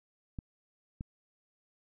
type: clicks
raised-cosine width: 5 ms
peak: -26 / -26 dBFS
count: 2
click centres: 0.388 / 1.009 s
effects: none